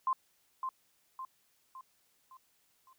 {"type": "tone with echo", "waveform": "sine", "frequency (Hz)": 1046.5, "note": "C6", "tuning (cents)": 0, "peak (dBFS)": -27, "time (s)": [0.07, 0.13], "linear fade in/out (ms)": 2, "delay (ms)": 560, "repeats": 5, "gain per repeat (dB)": -6, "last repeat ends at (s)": 2.93, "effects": ["white hiss -72 dBFS RMS until 2.98 s"]}